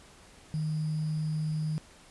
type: tone with sample-and-hold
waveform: sine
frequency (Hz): 155.1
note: D#3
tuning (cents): -5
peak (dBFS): -28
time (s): 0.54-1.78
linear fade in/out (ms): 0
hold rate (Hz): 4900
effects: pink hiss -55 dBFS RMS until 2.1 s + resampled to 24000 Hz